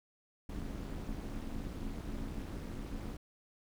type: noise with amplitude modulation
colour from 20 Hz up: brown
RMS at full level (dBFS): -37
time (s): 0.49-3.17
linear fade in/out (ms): 5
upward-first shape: sine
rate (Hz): 244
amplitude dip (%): 90
effects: none